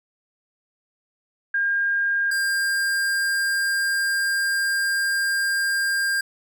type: tone pair in turn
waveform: sine / square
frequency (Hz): 1611 / 1601.7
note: G6 / G6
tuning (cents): +47 / +37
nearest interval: unison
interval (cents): 10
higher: first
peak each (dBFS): -19 / -21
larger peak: first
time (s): 1.54-2.31 / 2.31-6.21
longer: second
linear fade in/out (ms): 5
effects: none